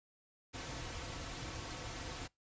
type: noise with comb filter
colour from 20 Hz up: pink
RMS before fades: -44 dBFS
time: 0.53-2.28 s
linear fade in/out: 20 ms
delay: 4.9 ms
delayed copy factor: -0.55
effects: noise-tail reverb RT60 0.2 s tail -25 dB re dry + resampled to 16000 Hz